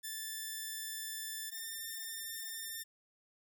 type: tone pair in turn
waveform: 5% pulse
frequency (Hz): 1760 / 1802.2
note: A6 / A6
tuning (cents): 0 / +41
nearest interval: unison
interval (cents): 41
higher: second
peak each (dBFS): -29 / -30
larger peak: first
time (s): 0.03-1.51 / 1.51-2.84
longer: first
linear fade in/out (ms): 20
effects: none